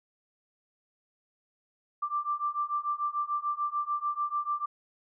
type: beating tone pair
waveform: sine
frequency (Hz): 1174.7 / 1181.5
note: D6 / D6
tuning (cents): 0 / +10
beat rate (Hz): 6.8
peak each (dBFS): -32 / -31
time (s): 2.02-4.66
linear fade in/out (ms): 10
effects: none